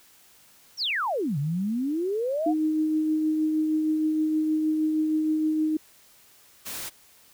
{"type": "exponential two-way sweep", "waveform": "sine", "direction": "down then up", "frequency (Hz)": [6000, 135.9, 752], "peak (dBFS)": -24, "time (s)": [0.77, 2.54], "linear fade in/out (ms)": 50, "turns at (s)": 1.38}
{"type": "tone with tremolo", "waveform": "sine", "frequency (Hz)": 311.1, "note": "D#4", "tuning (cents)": 0, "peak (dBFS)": -20, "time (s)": [2.46, 5.77], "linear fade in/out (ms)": 5, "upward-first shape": "triangle", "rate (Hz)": 6.4, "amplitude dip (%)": 30}
{"type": "noise", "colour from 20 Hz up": "white", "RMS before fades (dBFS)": -35, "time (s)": [6.65, 6.9], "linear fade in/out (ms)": 20}
{"effects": ["white hiss -56 dBFS RMS until 7.33 s"]}